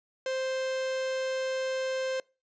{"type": "tone", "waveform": "45% pulse", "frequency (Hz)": 523.3, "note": "C5", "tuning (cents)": 0, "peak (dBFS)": -29, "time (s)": [0.26, 2.2], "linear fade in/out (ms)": 2, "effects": ["noise-tail reverb RT60 0.3 s tail -24 dB re dry", "resampled to 16000 Hz"]}